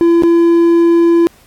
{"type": "tone with dropouts", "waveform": "triangle", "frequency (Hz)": 338.3, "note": "E4", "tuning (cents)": 45, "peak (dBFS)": -4, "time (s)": [0.01, 1.27], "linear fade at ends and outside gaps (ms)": 0, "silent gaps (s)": [0.223, 0.235], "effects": ["pink hiss -47 dBFS RMS until 1.46 s", "AAC 64 kbps"]}